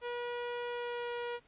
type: tone with pitch glide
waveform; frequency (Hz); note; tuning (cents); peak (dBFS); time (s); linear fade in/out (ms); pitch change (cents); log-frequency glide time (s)
sawtooth; 482.5 to 479.2; B4 to A#4; -40 to +48; -32; 0.01-1.4; 50; -12; 0.68-1.11
effects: pink hiss -66 dBFS RMS until 1.47 s + resampled to 8000 Hz